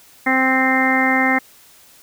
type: harmonic tone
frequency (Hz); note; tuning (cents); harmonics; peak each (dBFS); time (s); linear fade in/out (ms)
261.6; C4; 0; 1 / 2 / 3 / 4 / 5 / 6 / 7 / 8; -19 / -26 / -21 / -27 / -26 / -29 / -20 / -19; 0.26-1.39; 10
effects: white hiss -48 dBFS RMS until 2.02 s